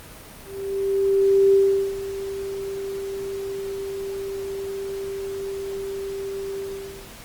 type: tone with ADSR envelope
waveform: sine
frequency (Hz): 392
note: G4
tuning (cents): 0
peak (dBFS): -12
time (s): 0.43-7.09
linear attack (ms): 1100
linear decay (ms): 400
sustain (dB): -15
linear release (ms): 480
effects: pink hiss -42 dBFS RMS until 7.24 s + Opus 32 kbps